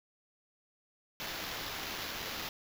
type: noise with sample-and-hold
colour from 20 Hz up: violet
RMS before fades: -40 dBFS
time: 1.2-2.49 s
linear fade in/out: 0 ms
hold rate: 8820 Hz
effects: none